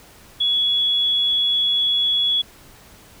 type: tone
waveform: sine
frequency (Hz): 3374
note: G#7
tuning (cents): +27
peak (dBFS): -16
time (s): 0.4-2.42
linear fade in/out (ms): 10
effects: pink hiss -47 dBFS RMS until 3.2 s